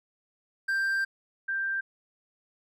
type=tone pair in turn; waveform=triangle / sine; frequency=1578 / 1578 Hz; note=G6 / G6; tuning=+11 / +11 cents; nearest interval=unison; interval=0 cents; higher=neither; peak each=-23 / -27 dBFS; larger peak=first; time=0.68-1.05 / 1.48-1.81 s; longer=first; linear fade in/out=10 ms; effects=none